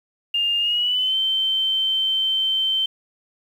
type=tone with pitch glide; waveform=sine; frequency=2813 to 3103 Hz; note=F7 to G7; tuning=+12 to -18 cents; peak=-18 dBFS; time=0.34-2.86 s; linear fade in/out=5 ms; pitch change=+170 cents; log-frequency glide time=0.59-1.17 s; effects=8-bit